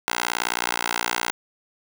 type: tone with high-pass filter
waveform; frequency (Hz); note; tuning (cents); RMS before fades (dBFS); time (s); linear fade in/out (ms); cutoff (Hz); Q
10% pulse; 59.1; A#1; +24; -26; 0.08-1.31; 0; 990; 0.84
effects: none